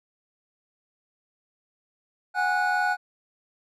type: tone cluster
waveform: triangle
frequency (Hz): 734 / 818 / 1470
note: F#5 / G#5 / F#6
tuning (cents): -14 / -26 / -12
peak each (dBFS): -25 / -25 / -23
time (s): 2.34-2.97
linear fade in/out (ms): 50
effects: none